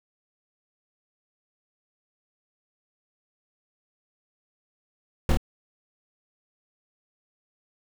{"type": "noise with echo", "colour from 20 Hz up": "brown", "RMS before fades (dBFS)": -17, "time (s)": [5.29, 5.32], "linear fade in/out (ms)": 2, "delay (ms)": 26, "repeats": 2, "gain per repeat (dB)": -2, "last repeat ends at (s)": 5.372, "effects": []}